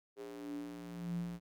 square tone with high-pass filter sweep, 58.27 Hz, A#1, in tune, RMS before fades -43 dBFS, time 0.16-1.4 s, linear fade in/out 50 ms, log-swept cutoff 400 to 140 Hz, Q 7.4, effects none

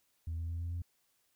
sine tone with pitch steps, 81.8 / 82.94 / 84.1 / 85.27 / 86.46 Hz, E2 / E2 / E2 / F2 / F2, -13 / +11 / +35 / -41 / -17 cents, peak -33 dBFS, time 0.27-0.82 s, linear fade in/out 5 ms, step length 110 ms, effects tanh soft clip ceiling -33 dBFS + white hiss -75 dBFS RMS until 1.35 s

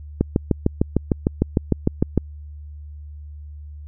click train, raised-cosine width 3 ms, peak -3 dBFS, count 14, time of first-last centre 0.21-2.177 s, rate 6.61 Hz, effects added 74 Hz sine -34 dBFS peak until 3.87 s

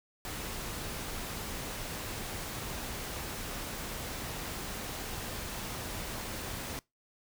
pink noise, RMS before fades -39 dBFS, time 0.25-6.79 s, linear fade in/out 0 ms, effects noise-tail reverb RT60 0.2 s tail -23 dB re dry

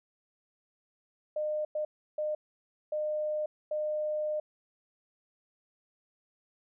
sine tone bursts at uneven times, 608 Hz, D#5, 40 cents flat, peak -29 dBFS, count 5, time 1.36-1.65 / 1.75-1.85 / 2.18-2.35 / 2.92-3.46 / 3.71-4.4 s, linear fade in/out 5 ms, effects none

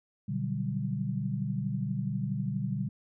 sine chord, G major seventh, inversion first, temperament just, 122.5 / 147 / 183.75 / 196 Hz, B2 / D3 / F#3 / G3, -14 / +2 / -12 / 0 cents, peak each -34 / -34 / -38 / -34 dBFS, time 0.28-2.89 s, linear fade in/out 10 ms, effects none

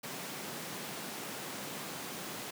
pink high-pass noise, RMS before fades -42 dBFS, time 0.03-2.51 s, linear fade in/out 10 ms, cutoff 150 Hz, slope 24 dB/octave, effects none

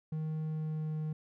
triangle tone with pitch glide, 156.5 to 154.97 Hz, D#3 to D#3, +10 to -7 cents, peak -31 dBFS, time 0.12-1.13 s, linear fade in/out 5 ms, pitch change -17 cents, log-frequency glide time 0.43-1.01 s, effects none

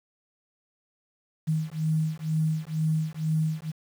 sine beating tone pair, 156.4 / 158.5 Hz, D#3 / D#3, +9 / +32 cents, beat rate 2.1 Hz, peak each -27 dBFS, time 1.47-3.72 s, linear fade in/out 20 ms, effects 8-bit

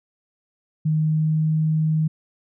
sine tone with pitch glide, 155.56 to 156.82 Hz, D#3 to D#3, 0 to +14 cents, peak -17 dBFS, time 0.85-2.08 s, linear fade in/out 10 ms, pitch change +14 cents, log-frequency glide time 0.97-1.56 s, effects none

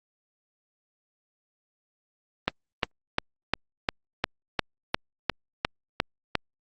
click train, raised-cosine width 0.3 ms, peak -6 dBFS, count 12, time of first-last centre 2.48-6.353 s, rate 2.84 Hz, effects Opus 24 kbps

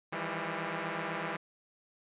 5% pulse tone cluster, 161.4 / 169.4 / 199.4 Hz, E3 / E3 / G3, -36 / +48 / +30 cents, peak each -27 dBFS, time 0.12-1.37 s, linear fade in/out 10 ms, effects resampled to 8000 Hz

